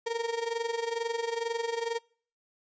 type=tone with amplitude modulation; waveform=35% pulse; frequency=463 Hz; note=A#4; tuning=12 cents flat; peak=-25 dBFS; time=0.06-1.99 s; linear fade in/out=10 ms; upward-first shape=sine; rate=22.2 Hz; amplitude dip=75%; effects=noise-tail reverb RT60 0.5 s tail -26 dB re dry + resampled to 16000 Hz